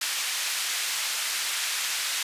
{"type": "band-pass noise", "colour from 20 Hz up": "pink", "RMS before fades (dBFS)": -29, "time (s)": [0.01, 2.23], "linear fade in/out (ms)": 5, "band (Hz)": [2000, 11000], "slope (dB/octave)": 12, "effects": ["resampled to 32000 Hz"]}